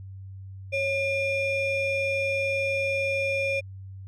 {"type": "ring-modulated tone", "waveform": "triangle", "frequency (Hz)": 1480, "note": "F#6", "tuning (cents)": 0, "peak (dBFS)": -19, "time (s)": [0.72, 3.61], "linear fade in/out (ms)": 20, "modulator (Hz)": 931, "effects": ["added 96 Hz sine -38 dBFS peak until 4.07 s", "resampled to 24000 Hz"]}